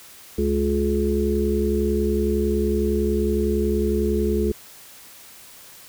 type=harmonic tone; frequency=70.9 Hz; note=C#2; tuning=40 cents sharp; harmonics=1 / 3 / 5 / 6; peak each=-24 / -24 / -24 / -24 dBFS; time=0.38-4.52 s; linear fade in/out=5 ms; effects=white hiss -45 dBFS RMS until 5.88 s